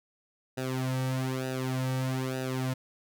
sawtooth tone with flanger, 130 Hz, C3, 11 cents flat, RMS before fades -31 dBFS, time 0.57-2.74 s, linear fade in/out 10 ms, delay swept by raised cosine 0.91 to 2.91 ms, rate 1.1 Hz, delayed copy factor -0.85, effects none

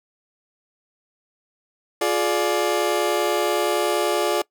30% pulse chord, D diminished, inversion first, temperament just, 352.4 / 422.9 / 587.3 Hz, F4 / Ab4 / D5, +16 / +31 / 0 cents, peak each -21 dBFS, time 2.01-4.42 s, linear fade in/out 5 ms, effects noise-tail reverb RT60 0.1 s tail -22 dB re dry

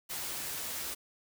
white noise with comb filter, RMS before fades -38 dBFS, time 0.09-0.95 s, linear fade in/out 20 ms, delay 14 ms, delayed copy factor +0.5, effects none

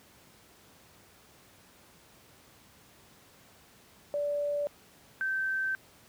sine tone pair in turn, 581 / 1551.1 Hz, D5 / G6, -19 / -19 cents, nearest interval octave + perfect fourth, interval 1700 cents, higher second, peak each -28 / -28 dBFS, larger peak neither, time 4.14-4.67 / 5.21-5.75 s, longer second, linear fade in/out 0 ms, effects pink hiss -58 dBFS RMS until 6.08 s + high-pass 80 Hz 12 dB/octave

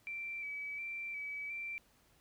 sine tone with vibrato, 2318 Hz, D7, 23 cents flat, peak -39 dBFS, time 0.07-1.78 s, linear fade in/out 0 ms, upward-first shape square, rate 1.4 Hz, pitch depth 23 cents each way, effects pink hiss -69 dBFS RMS until 2.2 s

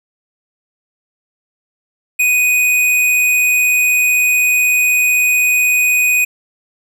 square tone, 2489 Hz, D#7, in tune, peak -11 dBFS, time 2.19-6.25 s, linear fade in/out 10 ms, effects none

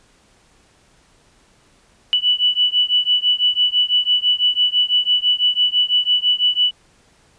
sine beating tone pair, 2960 / 2966 Hz, F#7 / F#7, 0 / +4 cents, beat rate 6 Hz, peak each -17 dBFS, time 2.13-6.71 s, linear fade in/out 0 ms, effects pink hiss -55 dBFS RMS until 7.38 s + resampled to 22050 Hz

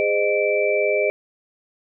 sine tone cluster, 411.4 / 514 / 612 / 2329 Hz, G#4 / C5 / D#5 / D7, -16 / -31 / -29 / -15 cents, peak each -22 / -24 / -21 / -24 dBFS, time 0-1.1 s, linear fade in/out 0 ms, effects none

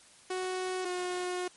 sawtooth tone pair in turn, 370 / 360.9 Hz, F#4 / F#4, 0 / -43 cents, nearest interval unison, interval 43 cents, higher first, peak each -28 dBFS, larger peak neither, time 0.3-0.85 / 0.85-1.48 s, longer second, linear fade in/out 5 ms, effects white hiss -57 dBFS RMS until 1.56 s + MP3 48 kbps

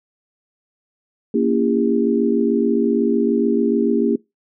sine chord, A# diminished seventh, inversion none, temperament just, 233.1 / 279.7 / 335.6 / 402.8 Hz, A#3 / C#4 / E4 / G4, 0 / +16 / +31 / +47 cents, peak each -18 / -21 / -22 / -20 dBFS, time 1.34-4.16 s, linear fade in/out 5 ms, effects noise-tail reverb RT60 0.2 s tail -22 dB re dry

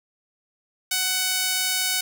sawtooth tone with high-pass filter, 746 Hz, F#5, 14 cents sharp, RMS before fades -24 dBFS, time 0.91-2.01 s, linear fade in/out 5 ms, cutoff 3000 Hz, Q 0.63, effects none

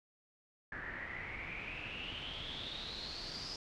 pink noise with low-pass filter sweep, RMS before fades -44 dBFS, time 0.72-3.56 s, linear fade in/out 2 ms, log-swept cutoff 1700 to 5100 Hz, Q 9.5, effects none

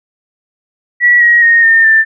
sine tone with pitch steps, 1938 / 1897 / 1856.9 / 1817.6 / 1779.2 Hz, B6 / A#6 / A#6 / A#6 / A6, -33 / +30 / -7 / -44 / +19 cents, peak -4 dBFS, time 1-2.05 s, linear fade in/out 50 ms, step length 210 ms, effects none

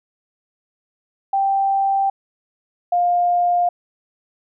sine tone pair in turn, 784 / 705.1 Hz, G5 / F5, 0 / +16 cents, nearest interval major second, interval 184 cents, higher first, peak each -15 / -14 dBFS, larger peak second, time 1.33-2.1 / 2.92-3.69 s, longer neither, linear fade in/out 5 ms, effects none

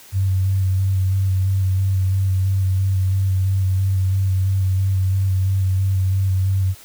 sine tone with vibrato, 95.3 Hz, G2, 48 cents flat, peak -15 dBFS, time 0.12-6.75 s, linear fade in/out 50 ms, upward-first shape square, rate 3 Hz, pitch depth 20 cents each way, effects white hiss -44 dBFS RMS until 6.84 s

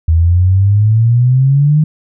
sine exponential sweep, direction up, 79.5 to 155.56 Hz, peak -6 dBFS, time 0.08-1.84 s, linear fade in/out 5 ms, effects none

